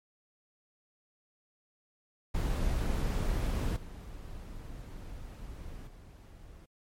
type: noise with level steps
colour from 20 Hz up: brown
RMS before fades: -30 / -44 / -50 dBFS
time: 2.34-6.66 s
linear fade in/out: 10 ms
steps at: 3.76 / 5.87 s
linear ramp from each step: 5 ms
effects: MP3 64 kbps